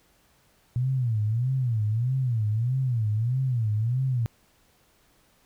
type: tone with vibrato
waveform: sine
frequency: 118.4 Hz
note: A#2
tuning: 27 cents sharp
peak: -22 dBFS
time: 0.76-4.26 s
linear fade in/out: 0 ms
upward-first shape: sine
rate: 1.6 Hz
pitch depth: 200 cents each way
effects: pink hiss -63 dBFS RMS until 5.45 s